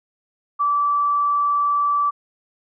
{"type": "tone", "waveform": "sine", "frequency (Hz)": 1159, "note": "D6", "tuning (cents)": -23, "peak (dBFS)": -16, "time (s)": [0.59, 2.11], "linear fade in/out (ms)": 20, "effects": []}